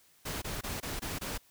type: noise bursts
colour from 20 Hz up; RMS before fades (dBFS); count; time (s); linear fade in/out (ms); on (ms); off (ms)
pink; -37; 6; 0.25-1.38; 10; 170; 22
effects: white hiss -64 dBFS RMS until 1.5 s